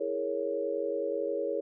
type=chord; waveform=sine; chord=A# half-diminished seventh; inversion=second; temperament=equal; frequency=329.6 / 415.3 / 466.2 / 554.4 Hz; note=E4 / G#4 / A#4 / C#5; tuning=0 / 0 / 0 / 0 cents; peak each=-38 / -34 / -34 / -33 dBFS; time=0-1.61 s; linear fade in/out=10 ms; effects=none